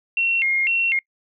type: tone with vibrato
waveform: sine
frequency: 2413 Hz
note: D7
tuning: 46 cents sharp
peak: -17 dBFS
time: 0.17-0.99 s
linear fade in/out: 2 ms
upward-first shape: square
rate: 2 Hz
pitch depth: 210 cents each way
effects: noise-tail reverb RT60 0.1 s tail -26 dB re dry